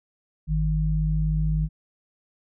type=tone pair together; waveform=sine; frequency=51.96 / 155.56 Hz; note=G#1 / D#3; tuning=+2 / 0 cents; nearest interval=octave + perfect fifth; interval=1898 cents; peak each=-23 dBFS; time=0.47-1.69 s; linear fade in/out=50 ms; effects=none